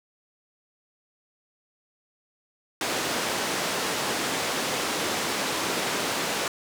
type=band-pass noise; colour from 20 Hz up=pink; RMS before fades=-28 dBFS; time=2.81-6.48 s; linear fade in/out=2 ms; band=270 to 8600 Hz; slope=12 dB/octave; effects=none